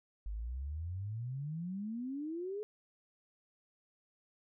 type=exponential sweep; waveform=sine; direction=up; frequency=49 to 430 Hz; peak=-37 dBFS; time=0.26-2.63 s; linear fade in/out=0 ms; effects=none